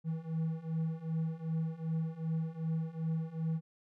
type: beating tone pair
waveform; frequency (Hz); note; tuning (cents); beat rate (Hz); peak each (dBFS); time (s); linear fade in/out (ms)
triangle; 160 / 162.6; D#3 / E3; +49 / -23; 2.6; -35 / -33; 0.04-3.61; 50
effects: none